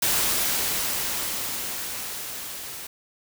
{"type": "noise with level ramp", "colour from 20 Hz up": "white", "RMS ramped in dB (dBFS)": [-22, -37], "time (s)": [0.02, 2.87], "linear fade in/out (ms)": 5, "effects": []}